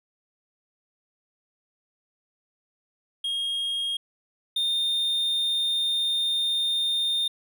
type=tone pair in turn; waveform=triangle; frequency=3254 / 3638 Hz; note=G#7 / A#7; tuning=-36 / -43 cents; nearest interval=major second; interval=193 cents; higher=second; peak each=-24 / -21 dBFS; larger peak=second; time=3.24-3.97 / 4.56-7.28 s; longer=second; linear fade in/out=5 ms; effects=none